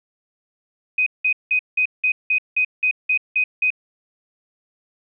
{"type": "tone bursts", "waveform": "sine", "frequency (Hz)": 2505, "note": "D#7", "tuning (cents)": 11, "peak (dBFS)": -15, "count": 11, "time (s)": [0.98, 3.704], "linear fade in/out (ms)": 5, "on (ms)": 84, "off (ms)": 180, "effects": []}